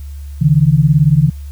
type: beating tone pair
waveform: sine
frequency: 140.7 / 158.7 Hz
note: C#3 / D#3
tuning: +26 / +35 cents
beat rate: 18 Hz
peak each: -10 dBFS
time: 0.41-1.3 s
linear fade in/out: 10 ms
effects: added 71 Hz sine -25 dBFS peak until 1.51 s + white hiss -48 dBFS RMS until 1.51 s